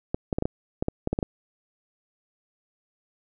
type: clicks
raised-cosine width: 2 ms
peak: -11 dBFS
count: 11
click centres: 0.145 / 0.328 / 0.385 / 0.424 / 0.455 / 0.825 / 0.884 / 1.074 / 1.13 / 1.189 / 1.228 s
effects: none